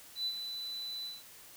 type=tone with ADSR envelope; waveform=triangle; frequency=3990 Hz; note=B7; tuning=17 cents sharp; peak=-27 dBFS; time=0.15-1.23 s; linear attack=110 ms; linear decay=60 ms; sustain=-9 dB; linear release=180 ms; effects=tanh soft clip ceiling -29 dBFS + white hiss -54 dBFS RMS until 1.56 s